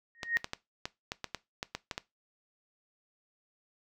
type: tone with exponential growth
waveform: sine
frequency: 1864.7 Hz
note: A#6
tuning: in tune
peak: -23 dBFS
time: 0.15-0.37 s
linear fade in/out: 0 ms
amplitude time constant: 47 ms
type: clicks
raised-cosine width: 0.2 ms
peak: -17 dBFS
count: 12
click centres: 0.232 / 0.37 / 0.444 / 0.534 / 0.855 / 1.119 / 1.243 / 1.347 / 1.629 / 1.75 / 1.912 / 1.979 s
effects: noise-tail reverb RT60 0.2 s tail -19 dB re dry